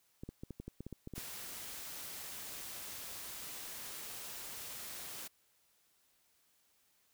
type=clicks; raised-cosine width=3 ms; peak=-31 dBFS; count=12; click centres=0.235 / 0.29 / 0.435 / 0.507 / 0.6 / 0.68 / 0.806 / 0.866 / 0.927 / 1.074 / 1.137 / 1.18 s
type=noise; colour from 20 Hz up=white; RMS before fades=-46 dBFS; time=1.15-5.28 s; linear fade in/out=10 ms
effects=white hiss -73 dBFS RMS until 7.13 s